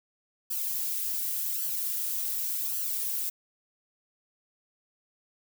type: noise with flanger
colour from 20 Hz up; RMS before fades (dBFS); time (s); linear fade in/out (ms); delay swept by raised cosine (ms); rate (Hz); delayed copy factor
violet; -31; 0.5-3.3; 10; 0.66 to 3.26; 0.88; +0.65
effects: none